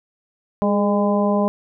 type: harmonic tone with a mistuned harmonic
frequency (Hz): 203.4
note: G#3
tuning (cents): -36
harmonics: 1 / 2 / 3 / 4 / 5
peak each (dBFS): -18 / -24 / -21 / -27 / -26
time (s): 0.62-1.48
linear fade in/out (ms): 0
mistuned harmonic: 2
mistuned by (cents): +47
effects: none